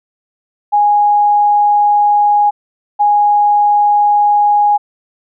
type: tone pair in turn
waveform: sine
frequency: 827 / 827 Hz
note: G#5 / G#5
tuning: -8 / -8 cents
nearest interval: unison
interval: 0 cents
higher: neither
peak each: -7 dBFS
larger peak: neither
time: 0.72-2.51 / 2.99-4.78 s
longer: neither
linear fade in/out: 20 ms
effects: none